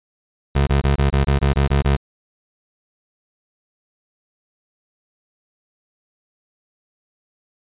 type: tone bursts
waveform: 25% pulse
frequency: 69.5 Hz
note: C#2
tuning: 5 cents sharp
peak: -10 dBFS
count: 10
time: 0.55-1.966 s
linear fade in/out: 10 ms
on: 120 ms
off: 24 ms
effects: resampled to 8000 Hz